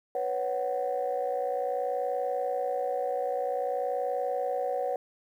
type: chord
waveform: sine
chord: B suspended second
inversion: none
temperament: equal with one note detuned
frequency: 493.9 / 554.4 / 745.6 Hz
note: B4 / C#5 / F#5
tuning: 0 / 0 / +13 cents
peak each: -31 dBFS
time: 0.15-4.96 s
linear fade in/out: 2 ms
effects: tanh soft clip ceiling -20 dBFS + 10-bit